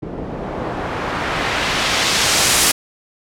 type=noise with low-pass filter sweep; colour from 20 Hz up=white; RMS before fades=-19 dBFS; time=0.02-2.72 s; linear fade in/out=10 ms; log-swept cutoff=350 to 11000 Hz; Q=0.79; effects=none